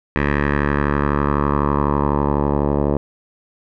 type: tone with low-pass filter sweep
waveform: 10% pulse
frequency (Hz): 72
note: D2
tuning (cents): -34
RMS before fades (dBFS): -18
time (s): 0.16-2.97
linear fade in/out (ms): 0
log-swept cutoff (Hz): 2000 to 680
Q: 3
effects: none